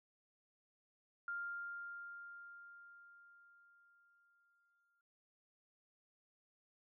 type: tone with exponential decay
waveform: sine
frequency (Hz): 1399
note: F6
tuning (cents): +3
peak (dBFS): -39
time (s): 1.28-5.01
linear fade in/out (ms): 2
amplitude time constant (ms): 810
effects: none